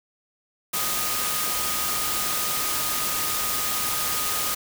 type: tone in noise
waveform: sine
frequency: 1241 Hz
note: D#6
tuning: 5 cents flat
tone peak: -33 dBFS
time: 0.73-4.55 s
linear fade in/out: 10 ms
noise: white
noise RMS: -26 dBFS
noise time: 0.73-4.55 s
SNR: -10 dB
effects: none